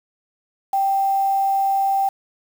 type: tone with quantisation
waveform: sine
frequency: 783 Hz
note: G5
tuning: 2 cents flat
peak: -16 dBFS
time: 0.73-2.09 s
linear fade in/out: 5 ms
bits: 6
effects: none